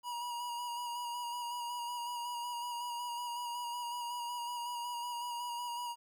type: tone with vibrato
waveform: square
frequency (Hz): 960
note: B5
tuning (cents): -49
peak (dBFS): -38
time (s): 0.03-5.96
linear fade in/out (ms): 50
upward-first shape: square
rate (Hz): 5.4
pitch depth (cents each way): 20
effects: 12-bit